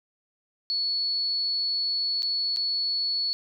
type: tone with dropouts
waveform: sine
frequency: 4407 Hz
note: C#8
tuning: 11 cents flat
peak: -24 dBFS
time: 0.7-3.33 s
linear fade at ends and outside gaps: 0 ms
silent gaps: 2.222-2.23 / 2.562-2.57 s
effects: none